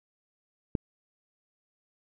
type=click; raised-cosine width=3 ms; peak=-14 dBFS; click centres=0.752 s; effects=none